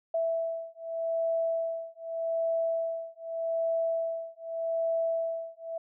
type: beating tone pair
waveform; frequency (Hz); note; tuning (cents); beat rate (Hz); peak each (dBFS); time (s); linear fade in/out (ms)
sine; 659.3 / 660.13; E5 / E5; 0 / +2; 0.83; -31; 0.14-5.78; 5
effects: none